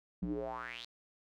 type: tone with band-pass filter sweep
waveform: square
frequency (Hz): 59.2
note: A#1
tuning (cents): +27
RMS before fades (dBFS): -40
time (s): 0.22-0.85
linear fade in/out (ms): 5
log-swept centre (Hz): 190 to 4200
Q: 5.8
effects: none